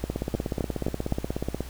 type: two click trains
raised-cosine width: 2 ms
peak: -12 / -14 dBFS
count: 4 / 27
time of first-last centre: 0.35-1.123 / 0.04-1.606 s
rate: 3.88 / 16.6 Hz
effects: added 60 Hz sine -38 dBFS peak until 1.69 s + pink hiss -46 dBFS RMS until 1.69 s